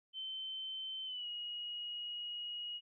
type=tone with pitch glide; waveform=sine; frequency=3083 to 2893 Hz; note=G7 to F#7; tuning=-29 to -40 cents; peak=-40 dBFS; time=0.13-2.81 s; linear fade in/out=50 ms; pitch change=-111 cents; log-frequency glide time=1.05-1.27 s; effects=none